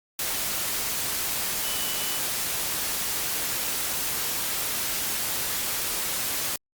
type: tone in noise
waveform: sine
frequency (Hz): 2980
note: F#7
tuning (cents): +12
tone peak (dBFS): -36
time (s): 1.64-2.18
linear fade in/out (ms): 2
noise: white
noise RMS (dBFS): -28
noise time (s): 0.19-6.56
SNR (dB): -11
effects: Opus 48 kbps